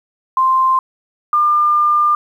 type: tone pair in turn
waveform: sine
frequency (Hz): 1046.5 / 1200.2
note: C6 / D6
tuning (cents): 0 / +37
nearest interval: major second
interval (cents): 237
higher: second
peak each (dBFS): -10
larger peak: neither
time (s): 0.37-0.79 / 1.33-2.15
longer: second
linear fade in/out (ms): 2
effects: 8-bit